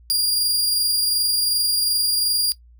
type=tone with amplitude modulation; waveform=sawtooth; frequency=4813 Hz; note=D8; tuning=42 cents sharp; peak=-13 dBFS; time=0.1-2.52 s; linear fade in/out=0 ms; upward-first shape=sine; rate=22.7 Hz; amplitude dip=25%; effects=noise-tail reverb RT60 0.1 s tail -18 dB re dry + added 59 Hz sine -46 dBFS peak until 2.79 s